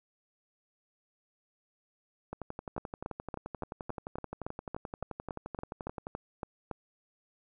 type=two click trains; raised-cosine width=1 ms; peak=-22 / -24 dBFS; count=15 / 44; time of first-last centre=2.78-6.713 / 2.33-6.069 s; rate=3.56 / 11.5 Hz; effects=none